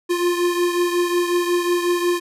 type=beating tone pair; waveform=square; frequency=350 / 355.5 Hz; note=F4 / F4; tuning=+4 / +31 cents; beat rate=5.5 Hz; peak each=-19 / -25 dBFS; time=0.09-2.2 s; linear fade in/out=20 ms; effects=resampled to 32000 Hz